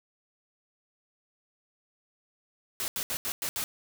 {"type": "noise bursts at uneven times", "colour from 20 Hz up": "white", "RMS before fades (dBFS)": -32, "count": 6, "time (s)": [[2.8, 2.88], [2.96, 3.03], [3.1, 3.17], [3.25, 3.32], [3.42, 3.49], [3.56, 3.64]], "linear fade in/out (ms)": 0, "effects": []}